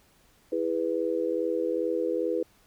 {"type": "chord", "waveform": "sine", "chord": "E major", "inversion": "none", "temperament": "just", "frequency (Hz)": [329.6, 412, 494.4], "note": ["E4", "G#4", "B4"], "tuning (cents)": [0, -14, 2], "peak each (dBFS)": [-30, -31, -28], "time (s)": [0.52, 2.43], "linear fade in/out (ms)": 5, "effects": ["pink hiss -62 dBFS RMS until 2.66 s"]}